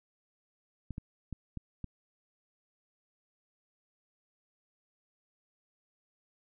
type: clicks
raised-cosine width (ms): 5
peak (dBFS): -26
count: 5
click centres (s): 0.907 / 0.981 / 1.327 / 1.573 / 1.843
effects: none